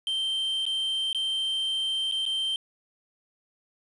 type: tone with dropouts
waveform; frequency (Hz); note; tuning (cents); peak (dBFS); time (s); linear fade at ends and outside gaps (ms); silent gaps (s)
triangle; 3133; G7; -2; -24; 0.07-2.56; 1; 0.654-0.664 / 1.13-1.147 / 2.114-2.121 / 2.254-2.262
effects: resampled to 24000 Hz + 9-bit